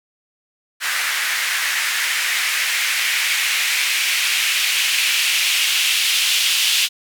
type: noise with band-pass filter sweep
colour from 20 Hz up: blue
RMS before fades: -19 dBFS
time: 0.8-6.89 s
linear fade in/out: 50 ms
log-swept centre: 1700 to 3000 Hz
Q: 2.3
effects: none